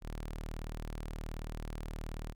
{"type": "tone", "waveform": "sawtooth", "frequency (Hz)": 38.69, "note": "D#1", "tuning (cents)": -9, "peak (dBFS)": -35, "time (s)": [0.01, 2.35], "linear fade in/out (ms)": 50, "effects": []}